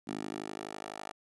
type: tone with high-pass filter sweep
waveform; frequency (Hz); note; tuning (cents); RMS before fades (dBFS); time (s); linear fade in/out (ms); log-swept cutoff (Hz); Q
10% pulse; 51.91; G#1; 0; -41; 0.07-1.12; 10; 250 to 670; 1.7
effects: resampled to 24000 Hz